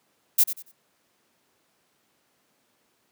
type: noise with echo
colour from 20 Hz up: violet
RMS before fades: -17 dBFS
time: 0.38-0.44 s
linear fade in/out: 10 ms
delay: 93 ms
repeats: 3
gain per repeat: -12 dB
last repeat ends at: 0.719 s
effects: pink hiss -68 dBFS RMS until 3.11 s + high-pass 200 Hz 12 dB/octave